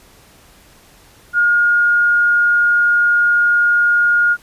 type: tone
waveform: sine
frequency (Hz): 1426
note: F6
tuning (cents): +36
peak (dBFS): -10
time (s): 1.33-4.37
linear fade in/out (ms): 50
effects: pink hiss -47 dBFS RMS until 4.42 s + resampled to 32000 Hz